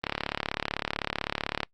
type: click train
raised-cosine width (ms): 0.3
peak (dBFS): -11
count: 58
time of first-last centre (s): 0.04-1.632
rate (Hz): 35.8
effects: noise-tail reverb RT60 0.1 s tail -25 dB re dry + Opus 32 kbps